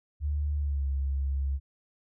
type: tone with pitch glide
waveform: sine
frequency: 73.42 to 68.5 Hz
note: D2 to C#2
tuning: 0 to -20 cents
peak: -26 dBFS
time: 0.2-1.6 s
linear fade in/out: 50 ms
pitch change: -120 cents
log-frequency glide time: 0.56-0.87 s
effects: none